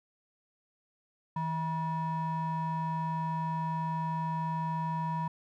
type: ring-modulated tone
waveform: triangle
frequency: 401.4 Hz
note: G4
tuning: 41 cents sharp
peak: -25 dBFS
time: 1.36-5.28 s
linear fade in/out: 5 ms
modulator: 562 Hz
effects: none